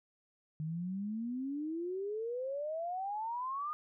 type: exponential sweep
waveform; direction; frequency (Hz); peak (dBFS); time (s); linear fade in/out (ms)
sine; up; 151.8 to 1235; -35; 0.6-3.73; 0
effects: none